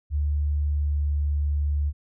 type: tone with pitch glide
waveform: sine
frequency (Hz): 73.42 to 72.95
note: D2 to D2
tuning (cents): 0 to -11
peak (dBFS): -21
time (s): 0.1-1.93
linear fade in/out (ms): 50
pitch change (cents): -11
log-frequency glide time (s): 0.69-1.02
effects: none